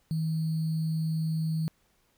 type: tone with sample-and-hold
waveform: sine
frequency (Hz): 159.7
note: D#3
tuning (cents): +45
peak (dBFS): -26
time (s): 0.11-1.68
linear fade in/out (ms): 0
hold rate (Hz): 4410
effects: pink hiss -69 dBFS RMS until 2.17 s